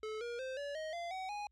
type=tone with pitch steps; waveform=square; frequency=433.2 / 475.1 / 521.2 / 571.6 / 627 / 687.7 / 754.2 / 827.3 Hz; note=A4 / A#4 / C5 / D5 / D#5 / F5 / F#5 / G#5; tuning=-27 / +33 / -7 / -47 / +13 / -27 / +33 / -7 cents; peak=-40 dBFS; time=0.03-1.47 s; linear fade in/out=2 ms; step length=180 ms; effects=added 60 Hz sine -70 dBFS peak until 1.51 s + low-pass 5000 Hz 12 dB/octave

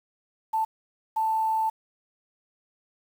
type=tone bursts at uneven times; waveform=sine; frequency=883 Hz; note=A5; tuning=6 cents sharp; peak=-22 dBFS; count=2; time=0.53-0.65 / 1.16-1.7 s; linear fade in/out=10 ms; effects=8-bit

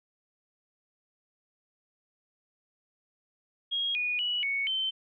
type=tone with pitch steps; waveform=sine; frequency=3275 / 2460 / 2937 / 2220 / 3088 Hz; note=G#7 / D#7 / F#7 / C#7 / G7; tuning=-25 / -20 / -13 / +2 / -27 cents; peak=-27 dBFS; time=3.71-4.91 s; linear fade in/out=20 ms; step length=240 ms; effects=none

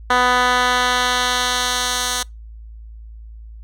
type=tone with band-pass filter sweep; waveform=10% pulse; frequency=248.6 Hz; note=B3; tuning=12 cents sharp; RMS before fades=-18 dBFS; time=0.1-2.23 s; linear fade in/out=5 ms; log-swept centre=1500 to 6500 Hz; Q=0.76; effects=noise-tail reverb RT60 0.2 s tail -26 dB re dry + added 55 Hz sine -34 dBFS peak until 3.63 s

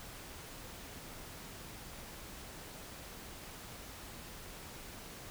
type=silence; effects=pink hiss -49 dBFS RMS until 5.3 s

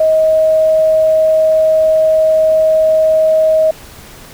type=tone; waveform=sine; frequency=632 Hz; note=D#5; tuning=27 cents sharp; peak=-7 dBFS; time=0-3.71 s; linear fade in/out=5 ms; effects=pink hiss -36 dBFS RMS until 4.33 s

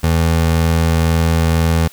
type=tone; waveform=25% pulse; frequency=82 Hz; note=E2; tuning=9 cents flat; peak=-8 dBFS; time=0.03-1.88 s; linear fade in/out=10 ms; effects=white hiss -43 dBFS RMS until 1.92 s

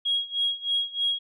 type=tone with tremolo; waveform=sine; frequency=3295 Hz; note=G#7; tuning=14 cents flat; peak=-20 dBFS; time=0.05-1.19 s; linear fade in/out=10 ms; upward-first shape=sine; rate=3.2 Hz; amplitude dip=90%; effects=tanh soft clip ceiling -16 dBFS

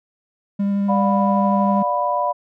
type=tone with vibrato; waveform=triangle; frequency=200 Hz; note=G3; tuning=35 cents sharp; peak=-15 dBFS; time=0.59-1.83 s; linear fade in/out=10 ms; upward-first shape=triangle; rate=12 Hz; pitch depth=11 cents each way
type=chord; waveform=sine; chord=B diminished; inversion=first; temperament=equal with one note detuned; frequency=587.3 / 714.4 / 987.8 Hz; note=D5 / F5 / B5; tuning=0 / +39 / 0 cents; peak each=-23 / -23 / -20 dBFS; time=0.88-2.33 s; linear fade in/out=20 ms
effects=none

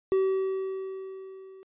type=tone with level ramp; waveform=triangle; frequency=382.3 Hz; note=G4; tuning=43 cents flat; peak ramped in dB=-18 to -44 dBFS; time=0.12-1.63 s; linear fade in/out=0 ms; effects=resampled to 8000 Hz

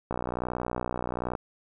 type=click train; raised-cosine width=1 ms; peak=-16 dBFS; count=77; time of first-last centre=0.11-1.352 s; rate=61.2 Hz; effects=none

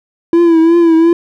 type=tone with vibrato; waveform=triangle; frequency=333.2 Hz; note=E4; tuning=19 cents sharp; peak=-3 dBFS; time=0.33-1.13 s; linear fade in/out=2 ms; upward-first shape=triangle; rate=2.8 Hz; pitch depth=65 cents each way; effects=none

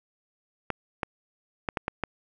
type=clicks; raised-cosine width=0.5 ms; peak=-12 dBFS; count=6; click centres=0.703 / 1.032 / 1.688 / 1.772 / 1.881 / 2.037 s; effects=none

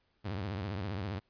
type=tone with vibrato; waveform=sawtooth; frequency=98 Hz; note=G2; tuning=in tune; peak=-31 dBFS; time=0.24-1.2 s; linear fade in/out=20 ms; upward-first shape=triangle; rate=15 Hz; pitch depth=240 cents each way; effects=pink hiss -75 dBFS RMS until 1.29 s + resampled to 11025 Hz

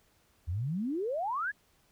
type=exponential sweep; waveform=sine; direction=up; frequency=77.5 to 1760 Hz; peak=-30 dBFS; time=0.47-1.52 s; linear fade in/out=20 ms; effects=pink hiss -68 dBFS RMS until 1.91 s

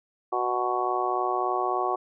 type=harmonic tone; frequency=123.47 Hz; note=B2; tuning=in tune; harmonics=3 / 4 / 5 / 6 / 7 / 8 / 9; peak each=-30 / -37 / -35 / -28 / -34 / -37 / -29 dBFS; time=0.32-1.96 s; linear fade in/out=10 ms; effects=none

